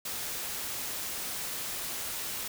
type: noise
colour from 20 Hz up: white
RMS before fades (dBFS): -36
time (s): 0.05-2.48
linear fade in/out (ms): 5
effects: none